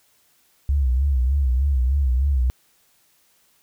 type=tone with vibrato; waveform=sine; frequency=66.4 Hz; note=C2; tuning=26 cents sharp; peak=-16 dBFS; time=0.69-2.5 s; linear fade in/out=0 ms; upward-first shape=sine; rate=3.3 Hz; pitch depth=130 cents each way; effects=white hiss -61 dBFS RMS until 3.62 s